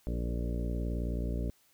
harmonic tone with a mistuned harmonic, 59 Hz, A#1, 22 cents sharp, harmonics 1 / 2 / 3 / 4 / 5 / 6 / 7 / 8 / 9 / 10, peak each -32 / -40 / -40 / -42 / -43 / -48 / -47 / -49 / -52 / -48 dBFS, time 0.07-1.5 s, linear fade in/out 0 ms, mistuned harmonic 7, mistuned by +26 cents, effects white hiss -67 dBFS RMS until 1.73 s

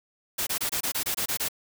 white noise bursts, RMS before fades -28 dBFS, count 10, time 0.38-1.486 s, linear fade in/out 10 ms, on 89 ms, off 24 ms, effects none

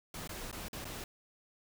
pink noise with dropouts, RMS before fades -43 dBFS, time 0.14-1.04 s, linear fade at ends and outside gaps 2 ms, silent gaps 0.275-0.292 / 0.514-0.527 / 0.684-0.73 / 0.845-0.852 s, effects none

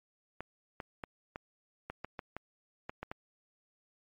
clicks, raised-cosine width 0.5 ms, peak -24 dBFS, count 11, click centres 0.406 / 0.802 / 1.038 / 1.359 / 1.9 / 2.046 / 2.192 / 2.366 / 2.895 / 3.03 / 3.115 s, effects MP3 48 kbps

